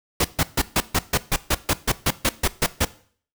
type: noise bursts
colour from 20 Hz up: pink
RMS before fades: -19 dBFS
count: 15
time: 0.2-2.85 s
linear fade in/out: 5 ms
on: 46 ms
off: 140 ms
effects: noise-tail reverb RT60 0.5 s tail -18 dB re dry